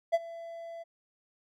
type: tone with ADSR envelope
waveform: triangle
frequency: 670 Hz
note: E5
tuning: 28 cents sharp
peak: -18 dBFS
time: 0.12-0.84 s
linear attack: 24 ms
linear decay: 36 ms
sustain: -20 dB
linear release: 21 ms
effects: none